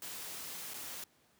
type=noise with dropouts; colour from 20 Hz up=white; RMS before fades=-44 dBFS; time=0.02-1.04 s; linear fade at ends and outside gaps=2 ms; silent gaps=0.737-0.741 s; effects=pink hiss -69 dBFS RMS until 1.39 s + high-pass 100 Hz 12 dB/octave